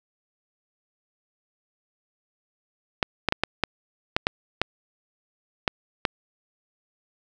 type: clicks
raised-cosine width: 0.3 ms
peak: -4 dBFS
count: 10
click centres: 3.028 / 3.287 / 3.324 / 3.436 / 3.637 / 4.165 / 4.269 / 4.616 / 5.678 / 6.052 s
effects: none